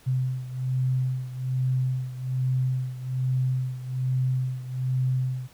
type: beating tone pair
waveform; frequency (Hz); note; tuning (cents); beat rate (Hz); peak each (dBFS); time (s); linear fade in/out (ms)
sine; 128.5 / 129.7; C3 / C3; -31 / -15; 1.2; -25 / -29; 0.06-5.48; 20
effects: pink hiss -55 dBFS RMS until 5.53 s